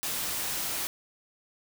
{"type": "noise", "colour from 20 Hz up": "white", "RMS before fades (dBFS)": -32, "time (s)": [0.03, 0.87], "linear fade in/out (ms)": 0, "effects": []}